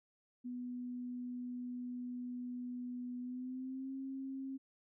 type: tone with pitch glide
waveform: sine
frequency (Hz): 246.9 to 267.7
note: B3 to C4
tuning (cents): 0 to +40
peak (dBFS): -40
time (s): 0.44-4.58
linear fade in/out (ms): 20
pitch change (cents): +140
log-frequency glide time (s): 3.2-3.92
effects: none